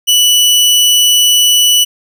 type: tone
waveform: sawtooth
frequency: 2960 Hz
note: F#7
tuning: in tune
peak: -3 dBFS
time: 0.07-1.85 s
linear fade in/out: 20 ms
effects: none